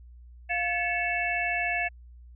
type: tone cluster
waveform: sine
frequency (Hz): 700 / 1724 / 2211 / 2658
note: F5 / A6 / C#7 / E7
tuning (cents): +4 / -36 / -5 / +14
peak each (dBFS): -31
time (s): 0.49-1.89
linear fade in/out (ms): 20
effects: added 60 Hz sine -46 dBFS peak until 2.35 s